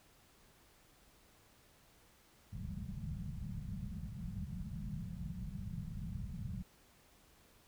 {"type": "low-pass noise", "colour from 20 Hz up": "white", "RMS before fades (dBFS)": -43, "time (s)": [2.52, 6.63], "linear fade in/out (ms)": 10, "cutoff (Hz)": 210, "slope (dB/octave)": 96, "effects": ["pink hiss -66 dBFS RMS until 7.67 s"]}